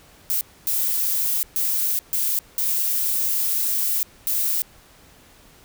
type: noise bursts at uneven times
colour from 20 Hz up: violet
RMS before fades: -22 dBFS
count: 6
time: 0.3-0.41 / 0.67-1.43 / 1.56-1.99 / 2.13-2.39 / 2.58-4.03 / 4.27-4.62 s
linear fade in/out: 0 ms
effects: pink hiss -51 dBFS RMS until 5.64 s